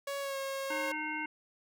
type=tone with pitch glide; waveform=sawtooth; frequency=559 to 542.8 Hz; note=C#5 to C#5; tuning=+14 to -36 cents; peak=-31 dBFS; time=0.07-0.92 s; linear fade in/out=5 ms; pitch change=-50 cents; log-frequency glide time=0.2-0.37 s
type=harmonic tone; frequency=306.5 Hz; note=D#4; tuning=26 cents flat; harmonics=1 / 3 / 5 / 7 / 9; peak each=-41 / -40 / -41 / -38 / -44 dBFS; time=0.7-1.26 s; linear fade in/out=5 ms
effects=none